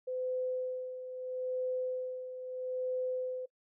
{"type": "tone with tremolo", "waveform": "sine", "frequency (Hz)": 509, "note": "C5", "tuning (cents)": -48, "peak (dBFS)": -31, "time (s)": [0.07, 3.46], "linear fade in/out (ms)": 10, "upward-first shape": "sine", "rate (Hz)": 0.77, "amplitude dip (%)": 65, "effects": ["noise-tail reverb RT60 0.1 s tail -23 dB re dry"]}